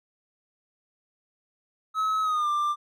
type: tone with pitch glide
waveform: triangle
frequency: 1286 to 1186.1 Hz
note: E6 to D6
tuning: -43 to +17 cents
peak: -21 dBFS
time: 1.94-2.76 s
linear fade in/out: 50 ms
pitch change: -140 cents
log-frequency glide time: 2.22-2.49 s
effects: none